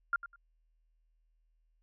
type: tone with echo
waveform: sine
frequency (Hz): 1396.9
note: F6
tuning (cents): 0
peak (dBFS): -26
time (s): 0.13-0.16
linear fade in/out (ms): 2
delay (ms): 100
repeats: 2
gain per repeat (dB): -14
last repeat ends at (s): 0.36
effects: added 40 Hz sine -69 dBFS peak until 1.82 s